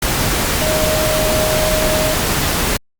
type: tone in noise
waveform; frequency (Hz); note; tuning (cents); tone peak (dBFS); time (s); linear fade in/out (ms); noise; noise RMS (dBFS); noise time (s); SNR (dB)
sine; 622; D#5; -1; -17; 0.61-2.14; 5; pink; -17; 0.02-2.77; -3
effects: Opus 48 kbps